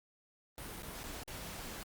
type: noise with dropouts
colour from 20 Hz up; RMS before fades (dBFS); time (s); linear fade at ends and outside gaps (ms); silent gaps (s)
pink; -45; 0.58-1.83; 0; 0.822-0.832 / 1.033-1.039 / 1.233-1.279
effects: Opus 32 kbps